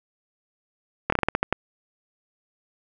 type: slowing click train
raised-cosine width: 0.5 ms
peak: -5 dBFS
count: 9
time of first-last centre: 1.1-1.526 s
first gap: 24 ms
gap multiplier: 1.22
effects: none